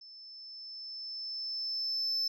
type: tone with level ramp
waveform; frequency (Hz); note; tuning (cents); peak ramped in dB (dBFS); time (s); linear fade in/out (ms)
sine; 5274; E8; 0; -49 to -26; 0.01-2.28; 5
effects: tanh soft clip ceiling -27 dBFS